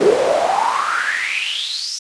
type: noise with high-pass filter sweep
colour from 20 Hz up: brown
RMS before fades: -18 dBFS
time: 0-1.99 s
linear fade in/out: 10 ms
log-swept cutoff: 380 to 5700 Hz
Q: 8.9
effects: resampled to 22050 Hz